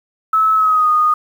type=tone with pitch glide; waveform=sine; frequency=1299 to 1233.9 Hz; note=E6 to D#6; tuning=-26 to -15 cents; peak=-10 dBFS; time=0.33-1.14 s; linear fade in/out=5 ms; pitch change=-89 cents; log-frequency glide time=0.54-0.89 s; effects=7-bit